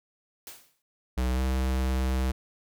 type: noise with exponential decay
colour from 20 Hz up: white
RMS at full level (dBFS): -40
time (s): 0.47-0.82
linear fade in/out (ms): 1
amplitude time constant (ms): 74
type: tone with pitch glide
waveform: square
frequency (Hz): 63 to 64.92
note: B1 to C2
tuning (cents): +35 to -13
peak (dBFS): -25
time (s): 1.17-2.32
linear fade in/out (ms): 10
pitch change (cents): +52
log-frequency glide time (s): 1.34-1.39
effects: none